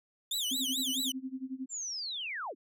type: tone with vibrato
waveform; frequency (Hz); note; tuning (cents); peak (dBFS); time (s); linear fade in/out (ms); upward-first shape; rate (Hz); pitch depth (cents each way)
sawtooth; 3416; G#7; +48; -28; 0.31-1.12; 5; sine; 4.6; 260
type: tone with tremolo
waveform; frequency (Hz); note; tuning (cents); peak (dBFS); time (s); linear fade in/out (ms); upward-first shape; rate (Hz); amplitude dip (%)
sine; 261.6; C4; 0; -33; 0.51-1.66; 5; sine; 11; 90
type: linear sweep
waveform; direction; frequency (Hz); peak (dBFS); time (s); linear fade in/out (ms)
sine; down; 7459 to 220; -35; 1.69-2.55; 50
effects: none